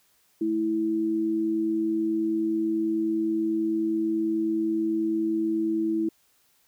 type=tone pair together; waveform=sine; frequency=218.2 / 327.5 Hz; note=A3 / E4; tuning=-14 / -11 cents; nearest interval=perfect fifth; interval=703 cents; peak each=-32 / -23 dBFS; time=0.41-6.09 s; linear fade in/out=5 ms; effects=white hiss -65 dBFS RMS until 6.67 s